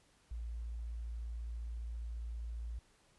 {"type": "tone", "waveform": "sine", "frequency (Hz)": 57.4, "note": "A#1", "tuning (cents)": -26, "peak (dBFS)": -39, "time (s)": [0.31, 2.79], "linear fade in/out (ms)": 5, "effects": ["pink hiss -69 dBFS RMS until 3.18 s", "resampled to 24000 Hz"]}